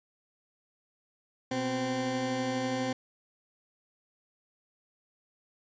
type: tone pair together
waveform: 20% pulse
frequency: 123.47 / 259.1 Hz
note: B2 / C4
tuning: 0 / -17 cents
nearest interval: octave + minor second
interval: 1283 cents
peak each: -33 / -25 dBFS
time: 1.51-2.93 s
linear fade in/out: 5 ms
effects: resampled to 16000 Hz